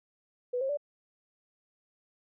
sine tone with pitch steps, 493.9 / 535.5 / 580.6 Hz, B4 / C5 / D5, 0 / +40 / -20 cents, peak -28 dBFS, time 0.53-0.773 s, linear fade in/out 10 ms, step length 81 ms, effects none

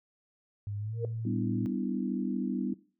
sine tone with pitch glide, 102.4 to 112.97 Hz, G#2 to A2, -24 to +46 cents, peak -33 dBFS, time 0.67-1.66 s, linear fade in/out 0 ms, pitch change +170 cents, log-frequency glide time 0.78-0.96 s
sine tone with exponential growth, 466.2 Hz, A#4, in tune, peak -26 dBFS, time 0.93-1.05 s, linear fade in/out 2 ms, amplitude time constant 26 ms
sine chord, E minor seventh, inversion first, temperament equal with one note detuned, 196 / 248.9 / 293.7 / 329.6 Hz, G3 / B3 / D4 / E4, 0 / +14 / 0 / 0 cents, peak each -34 / -33 / -37 / -38 dBFS, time 1.25-2.74 s, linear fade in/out 5 ms
effects noise-tail reverb RT60 0.4 s tail -19 dB re dry

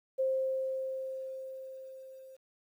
sine tone with level ramp, 527 Hz, C5, 12 cents sharp, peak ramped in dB -26 to -49 dBFS, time 0.18-2.37 s, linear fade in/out 20 ms, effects 11-bit

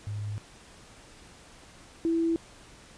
sine tone pair in turn, 103.83 / 330.8 Hz, G#2 / E4, 0 / +6 cents, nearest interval octave + minor sixth, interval 2006 cents, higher second, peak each -31 / -23 dBFS, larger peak second, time 0.07-0.38 / 2.05-2.36 s, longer neither, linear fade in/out 0 ms, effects pink hiss -52 dBFS RMS until 2.97 s + resampled to 22050 Hz

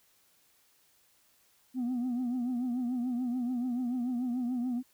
sine tone with vibrato, 246.9 Hz, B3, in tune, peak -27 dBFS, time 1.74-4.83 s, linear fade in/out 50 ms, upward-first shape triangle, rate 6.9 Hz, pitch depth 92 cents each way, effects tanh soft clip ceiling -28 dBFS + white hiss -67 dBFS RMS until 4.93 s

